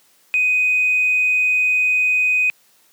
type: tone with tanh clipping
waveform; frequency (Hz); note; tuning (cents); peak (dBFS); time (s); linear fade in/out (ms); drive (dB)
triangle; 2500; D#7; +8; -14; 0.34-2.5; 0; 4
effects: white hiss -56 dBFS RMS until 2.92 s + high-pass 150 Hz 12 dB/octave